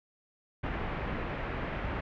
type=low-pass noise; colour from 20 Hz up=pink; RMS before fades=-35 dBFS; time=0.63-2.01 s; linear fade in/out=10 ms; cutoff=2400 Hz; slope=24 dB/octave; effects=none